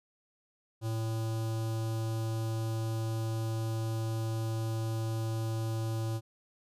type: tone with notch filter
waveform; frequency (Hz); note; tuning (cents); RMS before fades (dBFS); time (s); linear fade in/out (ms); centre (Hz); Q
square; 112; A2; +31; -33; 0.81-6.21; 50; 2000; 1
effects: resampled to 32000 Hz